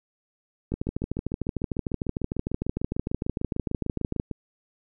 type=two click trains; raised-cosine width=3 ms; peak=-14 / -17 dBFS; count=47 / 25; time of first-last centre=0.74-4.199 / 0.72-4.313 s; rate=13.3 / 6.68 Hz; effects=none